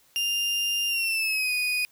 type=tone with pitch glide; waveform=35% pulse; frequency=2800 to 2480 Hz; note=F7 to D#7; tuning=+4 to -6 cents; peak=-22 dBFS; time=0.16-1.85 s; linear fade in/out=0 ms; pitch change=-210 cents; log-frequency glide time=0.88-1.53 s; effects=white hiss -61 dBFS RMS until 1.91 s